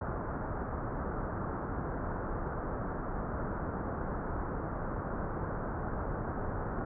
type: low-pass noise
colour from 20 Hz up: pink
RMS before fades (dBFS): -36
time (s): 0.01-6.85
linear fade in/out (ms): 5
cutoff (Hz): 1500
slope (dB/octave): 48
effects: none